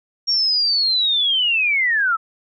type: linear sweep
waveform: sine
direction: down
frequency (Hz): 5588 to 1278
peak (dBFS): -15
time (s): 0.27-2.17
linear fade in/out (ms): 20
effects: none